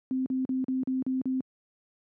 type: tone bursts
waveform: sine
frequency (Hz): 260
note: C4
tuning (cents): -11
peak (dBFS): -25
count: 7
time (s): 0.11-1.406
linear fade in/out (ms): 0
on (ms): 150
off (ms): 41
effects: high-pass 150 Hz 12 dB/octave